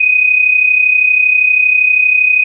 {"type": "tone with amplitude modulation", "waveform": "sine", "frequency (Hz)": 2500, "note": "D#7", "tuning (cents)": 8, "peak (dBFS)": -4, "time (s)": [0, 2.44], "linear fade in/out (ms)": 10, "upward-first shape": "sine", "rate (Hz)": 32.6, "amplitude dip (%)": 65, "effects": []}